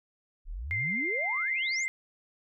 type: exponential sweep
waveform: sine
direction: up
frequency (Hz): 30.45 to 8180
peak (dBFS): -34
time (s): 0.45-1.87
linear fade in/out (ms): 50
type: tone with vibrato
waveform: sine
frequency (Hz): 2093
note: C7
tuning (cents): 0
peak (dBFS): -28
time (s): 0.71-1.88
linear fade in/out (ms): 0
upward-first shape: triangle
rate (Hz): 12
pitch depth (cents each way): 20
effects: none